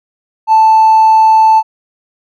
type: tone with hard clipping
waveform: sine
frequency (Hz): 880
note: A5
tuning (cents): 0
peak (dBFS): -4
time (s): 0.47-1.63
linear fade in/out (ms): 50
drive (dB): 1
effects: none